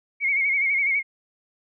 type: tone with vibrato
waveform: sine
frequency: 2202 Hz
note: C#7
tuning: 12 cents flat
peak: -19 dBFS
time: 0.2-1.03 s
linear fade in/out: 50 ms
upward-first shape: sine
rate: 12 Hz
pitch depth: 67 cents each way
effects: none